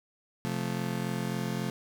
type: chord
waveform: 35% pulse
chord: F major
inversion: second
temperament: just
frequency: 130.96 / 174.61 / 218.3 Hz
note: C3 / F3 / A3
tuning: +2 / 0 / -13 cents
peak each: -33 dBFS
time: 0.45-1.7 s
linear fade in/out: 0 ms
effects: none